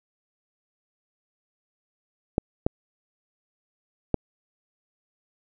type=clicks; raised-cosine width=2 ms; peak=-7 dBFS; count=3; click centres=2.381 / 2.665 / 4.143 s; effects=none